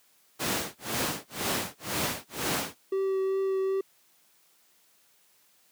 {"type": "noise with tremolo", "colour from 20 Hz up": "pink", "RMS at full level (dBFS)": -27, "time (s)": [0.39, 2.78], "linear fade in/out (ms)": 20, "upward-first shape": "sine", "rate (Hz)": 2, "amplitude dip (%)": 100}
{"type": "tone with vibrato", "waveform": "triangle", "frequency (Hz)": 384.7, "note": "G4", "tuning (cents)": -33, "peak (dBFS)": -23, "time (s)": [2.92, 3.81], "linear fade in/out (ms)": 5, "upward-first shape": "triangle", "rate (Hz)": 2.6, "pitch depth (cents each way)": 13}
{"effects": ["white hiss -64 dBFS RMS until 5.71 s", "high-pass 150 Hz 12 dB/octave"]}